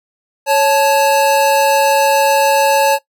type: tone pair together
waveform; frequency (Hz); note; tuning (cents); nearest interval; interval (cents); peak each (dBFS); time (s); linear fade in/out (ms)
square; 554.4 / 872.2; C#5 / A5; 0 / -15; minor sixth; 785; -13; 0.46-2.99; 50
effects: noise-tail reverb RT60 0.1 s tail -18 dB re dry